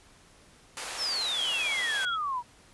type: high-pass noise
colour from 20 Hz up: pink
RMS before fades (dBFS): -37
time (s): 0.77-2.05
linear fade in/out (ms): 0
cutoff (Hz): 710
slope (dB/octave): 12
type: exponential sweep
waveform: sine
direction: down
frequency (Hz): 5580 to 935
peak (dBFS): -28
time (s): 0.97-2.43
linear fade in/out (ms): 50
type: tone with tremolo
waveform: sine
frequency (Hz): 3322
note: G#7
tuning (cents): 0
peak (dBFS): -30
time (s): 1.36-2.18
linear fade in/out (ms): 50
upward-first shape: sine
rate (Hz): 17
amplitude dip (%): 55
effects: pink hiss -57 dBFS RMS until 2.73 s + resampled to 24000 Hz